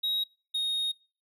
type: tone pair in turn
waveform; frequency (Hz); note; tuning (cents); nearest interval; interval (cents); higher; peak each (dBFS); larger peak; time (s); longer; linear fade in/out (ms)
triangle; 3801 / 3727; A#7 / A#7; +33 / -1; unison; 34; first; -25; neither; 0.03-0.24 / 0.54-0.92; second; 10
effects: noise-tail reverb RT60 0.4 s tail -26 dB re dry